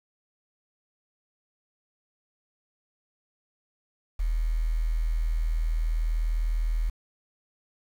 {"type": "tone with quantisation", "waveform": "sine", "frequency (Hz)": 40.22, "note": "E1", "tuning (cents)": -42, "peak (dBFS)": -23, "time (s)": [4.19, 6.9], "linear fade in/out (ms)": 10, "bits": 8, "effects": []}